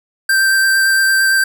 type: tone with vibrato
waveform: square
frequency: 1568 Hz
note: G6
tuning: in tune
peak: -11 dBFS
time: 0.29-1.44 s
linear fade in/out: 5 ms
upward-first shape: triangle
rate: 8.8 Hz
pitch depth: 14 cents each way
effects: none